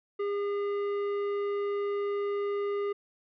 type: tone with tanh clipping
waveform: triangle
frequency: 405.7 Hz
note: G#4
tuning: 41 cents flat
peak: -30 dBFS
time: 0.19-2.93 s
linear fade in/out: 10 ms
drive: 15 dB
effects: none